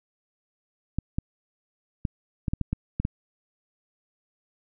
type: clicks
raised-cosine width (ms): 5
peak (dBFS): -13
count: 9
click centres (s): 0.986 / 1.185 / 2.052 / 2.482 / 2.535 / 2.613 / 2.73 / 3 / 3.051
effects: none